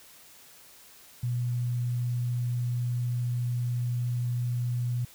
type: tone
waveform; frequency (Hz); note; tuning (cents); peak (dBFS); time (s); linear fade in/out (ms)
sine; 121.8; B2; -24; -26; 1.23-5.05; 5
effects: white hiss -53 dBFS RMS until 5.14 s